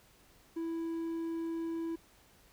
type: tone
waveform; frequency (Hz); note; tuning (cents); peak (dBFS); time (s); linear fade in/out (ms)
triangle; 330; E4; +2; -32; 0.56-1.96; 10
effects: pink hiss -63 dBFS RMS until 2.52 s